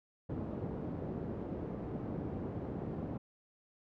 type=band-pass noise; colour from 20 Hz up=pink; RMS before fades=-40 dBFS; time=0.29-3.18 s; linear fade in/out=10 ms; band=100 to 460 Hz; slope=12 dB/octave; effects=none